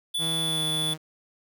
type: tone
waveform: square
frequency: 3457 Hz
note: A7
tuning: 31 cents flat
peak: -26 dBFS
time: 0.14-0.94 s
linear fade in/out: 10 ms
type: tone with pitch glide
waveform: sawtooth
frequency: 161.7 to 157.1 Hz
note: E3 to D#3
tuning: -33 to +17 cents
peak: -27 dBFS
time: 0.18-0.98 s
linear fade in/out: 50 ms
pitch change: -50 cents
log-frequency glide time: 0.43-0.63 s
effects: 9-bit